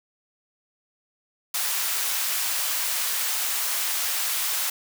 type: high-pass noise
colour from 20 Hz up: white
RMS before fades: -26 dBFS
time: 1.54-4.7 s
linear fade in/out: 5 ms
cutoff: 820 Hz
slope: 12 dB/octave
effects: none